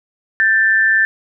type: tone pair together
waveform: sine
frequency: 1568 / 1771.8 Hz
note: G6 / A6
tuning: 0 / +12 cents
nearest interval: major second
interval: 212 cents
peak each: -17 / -11 dBFS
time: 0.4-1.05 s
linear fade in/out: 0 ms
effects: none